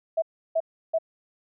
sine tone bursts, 651 Hz, E5, 22 cents flat, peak -20 dBFS, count 3, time 0.17-0.986 s, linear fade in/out 10 ms, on 52 ms, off 330 ms, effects none

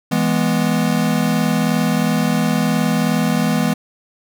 square chord, E major, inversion none, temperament equal, 164.81 / 207.7 / 246.9 Hz, E3 / G#3 / B3, 0 / 0 / 0 cents, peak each -20 dBFS, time 0.11-3.74 s, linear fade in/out 10 ms, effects none

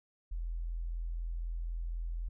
sine tone, 42.01 Hz, E1, 34 cents sharp, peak -34 dBFS, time 0.31-2.29 s, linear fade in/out 10 ms, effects none

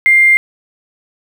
sine tone with quantisation, 2100 Hz, C7, 6 cents sharp, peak -5 dBFS, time 0.06-0.37 s, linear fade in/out 0 ms, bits 5, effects none

